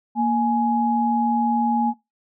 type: tone pair together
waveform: sine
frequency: 233.3 / 837 Hz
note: A#3 / G#5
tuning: +2 / +13 cents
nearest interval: octave + minor seventh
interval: 2211 cents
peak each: -20 dBFS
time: 0.15-1.94 s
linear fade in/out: 50 ms
effects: noise-tail reverb RT60 0.2 s tail -19 dB re dry